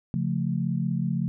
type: chord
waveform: sine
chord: Db augmented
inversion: none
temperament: equal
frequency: 138.59 / 174.61 / 220 Hz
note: Db3 / F3 / A3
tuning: 0 / 0 / 0 cents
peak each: -28 / -27 / -30 dBFS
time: 0.14-1.28 s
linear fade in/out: 0 ms
effects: none